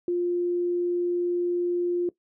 sine tone, 351.3 Hz, F4, 10 cents sharp, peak -22 dBFS, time 0.08-2.09 s, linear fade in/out 2 ms, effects noise-tail reverb RT60 0.1 s tail -18 dB re dry

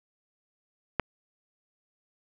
click, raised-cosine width 0.5 ms, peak -9 dBFS, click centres 0.997 s, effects none

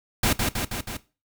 pink noise with echo, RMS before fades -21 dBFS, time 0.23-0.33 s, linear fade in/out 5 ms, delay 160 ms, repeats 4, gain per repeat -3 dB, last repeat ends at 0.97 s, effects noise-tail reverb RT60 0.3 s tail -17 dB re dry

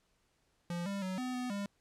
square tone with pitch steps, 173.1 / 198.7 / 186.7 / 252.9 / 249.8 / 201 Hz, F3 / G3 / F#3 / B3 / B3 / G3, -15 / +24 / +16 / +41 / +20 / +44 cents, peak -36 dBFS, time 0.7-1.66 s, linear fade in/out 2 ms, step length 160 ms, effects pink hiss -75 dBFS RMS until 1.8 s + low-pass 10000 Hz 12 dB/octave

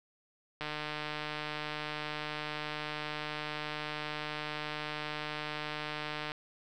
click train, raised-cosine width 0.3 ms, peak -21 dBFS, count 863, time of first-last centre 0.61-6.319 s, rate 151 Hz, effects none

